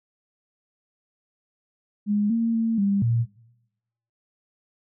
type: tone with pitch steps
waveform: sine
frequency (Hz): 206.9 / 229.3 / 226.5 / 199.3 / 116.7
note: G#3 / A#3 / A#3 / G3 / A#2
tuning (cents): -6 / -28 / -50 / +29 / +2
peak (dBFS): -19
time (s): 2.06-3.26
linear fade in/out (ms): 50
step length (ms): 240
effects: noise-tail reverb RT60 0.9 s tail -20 dB re dry